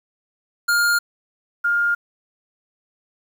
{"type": "tone pair in turn", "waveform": ["square", "sine"], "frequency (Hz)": [1411, 1411], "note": ["F6", "F6"], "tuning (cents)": [17, 17], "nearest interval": "unison", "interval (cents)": 0, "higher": "neither", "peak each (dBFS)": -16, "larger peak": "neither", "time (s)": [[0.68, 0.99], [1.64, 1.95]], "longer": "neither", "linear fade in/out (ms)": 10, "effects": ["8-bit"]}